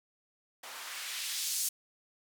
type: noise with band-pass filter sweep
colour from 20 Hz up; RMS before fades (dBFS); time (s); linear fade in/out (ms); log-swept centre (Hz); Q
blue; -37; 0.63-1.69; 5; 770 to 7500; 0.97
effects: none